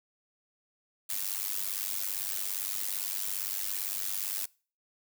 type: noise with amplitude modulation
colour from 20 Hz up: blue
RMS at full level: -30 dBFS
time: 1.09-4.46 s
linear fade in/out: 10 ms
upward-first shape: sine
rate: 97.6 Hz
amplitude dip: 90%
effects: noise-tail reverb RT60 0.4 s tail -24 dB re dry